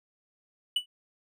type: tone with exponential decay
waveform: triangle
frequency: 2960 Hz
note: F#7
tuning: in tune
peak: -19 dBFS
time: 0.76-0.86 s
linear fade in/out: 5 ms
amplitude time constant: 20 ms
effects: none